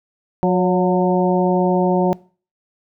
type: harmonic tone with a mistuned harmonic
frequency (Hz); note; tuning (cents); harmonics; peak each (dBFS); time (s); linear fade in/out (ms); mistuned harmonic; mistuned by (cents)
181.1; F#3; -37; 1 / 2 / 3 / 4 / 5; -16 / -19 / -21 / -22 / -23; 0.43-2.13; 0; 3; +43
effects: noise-tail reverb RT60 0.4 s tail -22 dB re dry